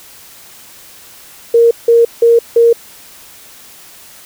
sine tone bursts, 466.2 Hz, A#4, in tune, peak -4 dBFS, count 4, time 1.54-2.73 s, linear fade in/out 5 ms, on 170 ms, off 170 ms, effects white hiss -38 dBFS RMS until 4.25 s

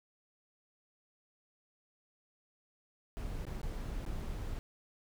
brown noise with dropouts, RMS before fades -39 dBFS, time 3.17-4.59 s, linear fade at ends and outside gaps 0 ms, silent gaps 3.452-3.467 / 3.616-3.631 / 4.052-4.063 s, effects none

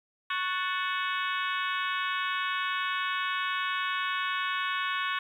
harmonic tone with a mistuned harmonic, 370 Hz, F#4, in tune, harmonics 3 / 4 / 5 / 6 / 7 / 8 / 9 / 10, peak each -32 / -34 / -36 / -38 / -39 / -40 / -41 / -42 dBFS, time 0.3-5.19 s, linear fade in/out 5 ms, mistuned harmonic 5, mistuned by -86 cents, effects 10-bit

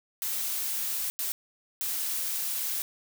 blue noise bursts at uneven times, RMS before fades -31 dBFS, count 3, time 0.22-1.1 / 1.19-1.32 / 1.81-2.82 s, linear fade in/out 0 ms, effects none

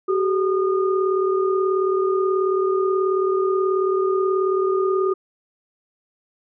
sine tone cluster, 379.3 / 417.8 / 1220 Hz, F#4 / G#4 / D#6, +43 / +10 / -34 cents, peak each -18 / -26 / -26 dBFS, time 0.08-5.14 s, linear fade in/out 10 ms, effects none

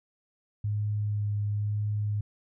sine tone with vibrato, 104.1 Hz, G#2, 5 cents sharp, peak -26 dBFS, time 0.64-2.21 s, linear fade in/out 5 ms, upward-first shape sine, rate 1 Hz, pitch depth 12 cents each way, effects none

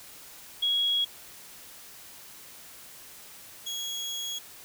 sine / 30% pulse tone pair in turn, 3319 / 3319 Hz, G#7 / G#7, -2 / -2 cents, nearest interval unison, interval 0 cents, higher neither, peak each -23 / -29 dBFS, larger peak first, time 0.62-1.05 / 3.66-4.39 s, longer second, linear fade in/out 10 ms, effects white hiss -48 dBFS RMS until 4.64 s

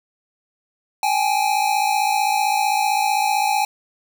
square tone pair together, 790 / 845.6 Hz, G5 / G#5, +13 / +31 cents, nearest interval minor second, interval 118 cents, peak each -21 / -20 dBFS, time 1.03-3.65 s, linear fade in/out 2 ms, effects none

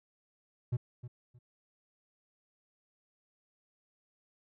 triangle tone with echo, 122 Hz, B2, 21 cents flat, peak -26 dBFS, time 0.72-0.77 s, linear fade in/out 10 ms, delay 310 ms, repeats 2, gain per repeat -13 dB, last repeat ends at 1.39 s, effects none

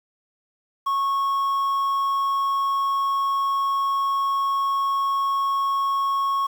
triangle tone with quantisation, 1100 Hz, C#6, 14 cents flat, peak -18 dBFS, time 0.86-6.47 s, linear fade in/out 10 ms, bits 8, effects none

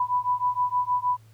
sine beating tone pair, 987.8 / 994.2 Hz, B5 / B5, 0 / +11 cents, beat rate 6.4 Hz, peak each -25 dBFS, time 0-1.17 s, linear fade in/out 5 ms, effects added 110 Hz sine -50 dBFS peak until 1.33 s + pink hiss -62 dBFS RMS until 1.33 s

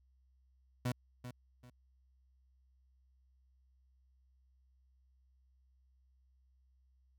30% pulse tone with echo, 123.47 Hz, B2, in tune, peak -30 dBFS, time 0.85-0.92 s, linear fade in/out 5 ms, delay 390 ms, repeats 2, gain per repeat -11 dB, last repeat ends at 1.7 s, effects added 64 Hz sine -67 dBFS peak until 7.18 s

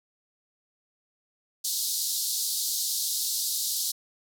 pink band-pass noise, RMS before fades -29 dBFS, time 1.64-3.92 s, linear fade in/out 10 ms, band 3900 to 16000 Hz, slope 48 dB/octave, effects none

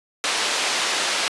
white band-pass noise, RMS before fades -23 dBFS, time 0.24-1.28 s, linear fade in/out 0 ms, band 380 to 4900 Hz, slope 12 dB/octave, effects resampled to 24000 Hz

